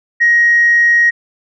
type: tone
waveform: sine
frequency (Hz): 1884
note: A#6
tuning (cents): +18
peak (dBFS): -6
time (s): 0.2-1.11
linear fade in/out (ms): 20
effects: tanh soft clip ceiling -2 dBFS